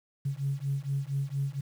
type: beating tone pair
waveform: sine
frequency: 136.5 / 140.8 Hz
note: C#3 / C#3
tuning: -26 / +27 cents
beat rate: 4.3 Hz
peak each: -31 dBFS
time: 0.25-1.61 s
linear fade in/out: 10 ms
effects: tanh soft clip ceiling -21 dBFS + 9-bit